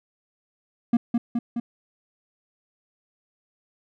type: tone with echo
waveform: triangle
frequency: 236.2 Hz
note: A#3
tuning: 23 cents sharp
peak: -13 dBFS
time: 0.93-0.97 s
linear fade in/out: 5 ms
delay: 210 ms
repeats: 3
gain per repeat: -3 dB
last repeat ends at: 1.6 s
effects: none